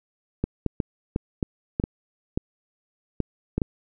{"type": "clicks", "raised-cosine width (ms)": 3, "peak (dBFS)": -10, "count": 11, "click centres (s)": [0.44, 0.663, 0.802, 1.161, 1.428, 1.799, 1.839, 2.375, 3.203, 3.58, 3.618], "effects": []}